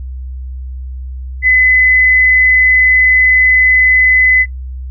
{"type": "tone", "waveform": "sine", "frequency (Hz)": 2019, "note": "B6", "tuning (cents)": 38, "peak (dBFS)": -6, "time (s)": [1.42, 4.46], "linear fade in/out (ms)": 50, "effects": ["noise-tail reverb RT60 0.1 s tail -17 dB re dry", "added 64 Hz sine -21 dBFS peak until 4.9 s"]}